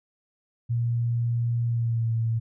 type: tone with pitch glide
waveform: sine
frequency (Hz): 118.1 to 113.95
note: A#2 to A#2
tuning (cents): +23 to -39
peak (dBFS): -22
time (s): 0.69-2.4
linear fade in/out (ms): 20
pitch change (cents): -62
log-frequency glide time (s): 1.65-2.11
effects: none